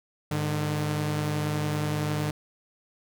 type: tone pair together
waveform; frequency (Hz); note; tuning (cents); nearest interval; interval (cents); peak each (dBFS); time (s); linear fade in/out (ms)
sawtooth; 103.83 / 150.35; G#2 / D3; 0 / +41; tritone; 641; -28 / -23; 0.31-2.31; 5
effects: none